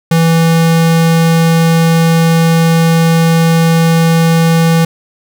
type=tone; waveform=square; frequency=164.81 Hz; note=E3; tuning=in tune; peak=-7 dBFS; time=0.11-4.85 s; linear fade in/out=5 ms; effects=none